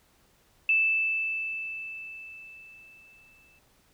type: tone with exponential decay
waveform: sine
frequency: 2637 Hz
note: E7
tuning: in tune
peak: -19 dBFS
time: 0.69-3.59 s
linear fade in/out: 2 ms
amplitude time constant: 630 ms
effects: pink hiss -64 dBFS RMS until 3.93 s